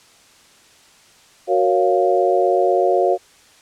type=chord; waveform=sine; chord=Gb major seventh; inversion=none; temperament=equal; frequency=370 / 466.2 / 554.4 / 698.5 Hz; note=Gb4 / Bb4 / Db5 / F5; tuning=0 / 0 / 0 / 0 cents; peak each=-18 / -21 / -19 / -18 dBFS; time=1.47-3.18 s; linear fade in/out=50 ms; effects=white hiss -50 dBFS RMS until 3.61 s + low-pass 8000 Hz 12 dB/octave